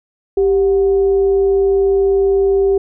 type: tone with frequency modulation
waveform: sine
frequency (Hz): 392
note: G4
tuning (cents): 0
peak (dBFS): -10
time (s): 0.37-2.78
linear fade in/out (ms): 5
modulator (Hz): 337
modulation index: 0.22
effects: none

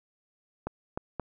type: clicks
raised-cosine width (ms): 1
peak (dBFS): -18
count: 3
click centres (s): 0.67 / 0.975 / 1.197
effects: none

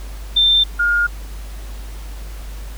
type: tone pair in turn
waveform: sine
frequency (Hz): 3578 / 1419.9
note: A7 / F6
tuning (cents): +28 / +28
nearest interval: octave + major third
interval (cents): 1600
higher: first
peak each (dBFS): -10 / -13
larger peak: first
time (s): 0.36-0.64 / 0.79-1.07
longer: neither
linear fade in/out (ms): 10
effects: added 50 Hz sine -28 dBFS peak until 2.77 s + pink hiss -41 dBFS RMS until 2.77 s

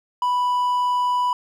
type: tone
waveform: triangle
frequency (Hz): 987.8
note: B5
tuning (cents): 0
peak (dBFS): -16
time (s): 0.22-1.33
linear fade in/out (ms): 2
effects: none

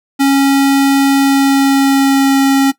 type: tone with pitch glide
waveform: square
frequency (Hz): 275.3 to 272.6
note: C#4 to C#4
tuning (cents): -12 to -29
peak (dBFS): -8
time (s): 0.19-2.72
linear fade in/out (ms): 20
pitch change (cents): -17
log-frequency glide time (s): 1.09-2.38
effects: noise-tail reverb RT60 0.1 s tail -17 dB re dry

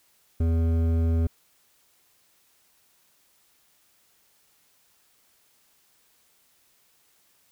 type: tone with hard clipping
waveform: triangle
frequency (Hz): 82.41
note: E2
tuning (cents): 0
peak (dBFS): -22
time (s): 0.4-1.27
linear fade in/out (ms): 5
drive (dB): 15
effects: white hiss -64 dBFS RMS until 7.51 s

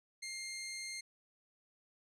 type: tone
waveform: 15% pulse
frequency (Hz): 2115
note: C7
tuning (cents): +18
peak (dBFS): -35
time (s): 0.22-1.01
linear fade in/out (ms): 10
effects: low-pass 10000 Hz 12 dB/octave

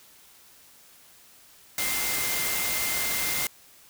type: tone in noise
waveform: sine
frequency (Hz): 2093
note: C7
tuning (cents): 0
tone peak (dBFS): -33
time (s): 1.78-3.47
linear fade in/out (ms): 2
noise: white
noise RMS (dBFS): -28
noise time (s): 1.78-3.47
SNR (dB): -8
effects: white hiss -54 dBFS RMS until 3.89 s

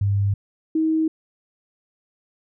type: tone pair in turn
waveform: sine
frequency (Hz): 100.1 / 317.8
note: G2 / D#4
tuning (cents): +37 / +37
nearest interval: octave + minor sixth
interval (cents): 2000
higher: second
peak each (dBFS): -17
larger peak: neither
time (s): 0.01-0.34 / 0.75-1.08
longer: neither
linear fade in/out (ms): 5
effects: none

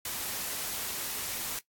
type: noise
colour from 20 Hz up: white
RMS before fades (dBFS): -35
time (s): 0.05-1.59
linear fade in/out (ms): 2
effects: noise-tail reverb RT60 0.1 s tail -18 dB re dry + AAC 64 kbps

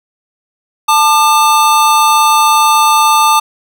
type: tone pair together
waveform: square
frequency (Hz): 882 / 1198.5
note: A5 / D6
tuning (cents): +4 / +35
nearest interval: perfect fourth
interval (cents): 531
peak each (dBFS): -10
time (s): 0.88-3.4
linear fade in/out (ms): 10
effects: none

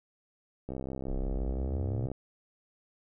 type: click train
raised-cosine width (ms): 2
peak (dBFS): -24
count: 95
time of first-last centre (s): 0.69-2.116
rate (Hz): 65.9
type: exponential sweep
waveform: sine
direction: up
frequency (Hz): 30.62 to 123.47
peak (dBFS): -30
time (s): 1.08-2.07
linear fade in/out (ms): 10
effects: none

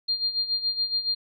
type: tone with tremolo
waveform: sine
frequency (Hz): 4200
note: C8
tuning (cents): +6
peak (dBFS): -21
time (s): 0.08-1.15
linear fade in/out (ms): 10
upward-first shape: sine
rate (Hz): 7.1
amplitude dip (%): 75
effects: none

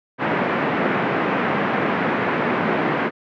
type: band-pass noise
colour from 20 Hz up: pink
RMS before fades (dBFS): -21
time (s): 0.18-3.11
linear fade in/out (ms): 50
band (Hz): 170 to 2200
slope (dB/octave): 24
effects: none

